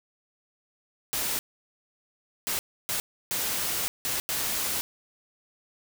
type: noise bursts at uneven times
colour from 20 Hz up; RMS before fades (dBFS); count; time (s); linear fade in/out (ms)
white; -29; 6; 1.13-1.39 / 2.47-2.59 / 2.89-3 / 3.31-3.88 / 4.05-4.2 / 4.29-4.81; 0
effects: none